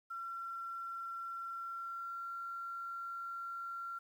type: tone with pitch glide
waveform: sine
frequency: 1361 to 1371.3 Hz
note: F6 to F6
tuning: -45 to -32 cents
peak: -40 dBFS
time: 0.1-3.99 s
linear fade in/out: 10 ms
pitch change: +13 cents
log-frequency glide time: 1.53-2.3 s
effects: 11-bit